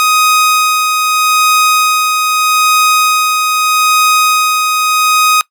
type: tone with tremolo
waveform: sawtooth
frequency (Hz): 1252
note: D#6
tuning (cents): +10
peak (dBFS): -3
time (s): 0-5.41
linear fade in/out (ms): 0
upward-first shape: sine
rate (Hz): 0.8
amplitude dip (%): 35
effects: noise-tail reverb RT60 0.1 s tail -21 dB re dry